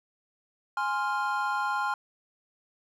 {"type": "chord", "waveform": "triangle", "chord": "F minor", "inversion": "first", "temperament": "equal", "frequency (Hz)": [830.6, 1046.5, 1396.9], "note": ["Ab5", "C6", "F6"], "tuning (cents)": [0, 0, 0], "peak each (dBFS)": -29, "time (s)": [0.77, 1.94], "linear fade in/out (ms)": 2, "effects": []}